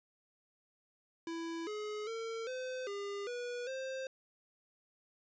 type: tone with pitch steps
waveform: square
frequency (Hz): 331.7 / 422.4 / 453.4 / 512 / 403.2 / 486.2 / 527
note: E4 / G#4 / A#4 / C5 / G4 / B4 / C5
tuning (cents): +11 / +29 / -48 / -38 / +49 / -27 / +12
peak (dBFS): -39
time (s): 1.27-4.07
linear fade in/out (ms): 2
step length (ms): 400
effects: resampled to 16000 Hz